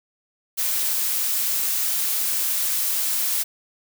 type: noise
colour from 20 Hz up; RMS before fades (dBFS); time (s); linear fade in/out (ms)
blue; -23; 0.57-3.44; 20
effects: none